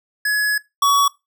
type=tone pair in turn; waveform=square; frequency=1690 / 1127.9 Hz; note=G#6 / C#6; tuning=+30 / +30 cents; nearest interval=perfect fifth; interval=700 cents; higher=first; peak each=-17 / -13 dBFS; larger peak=second; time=0.25-0.58 / 0.82-1.08 s; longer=first; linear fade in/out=5 ms; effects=noise-tail reverb RT60 0.2 s tail -20 dB re dry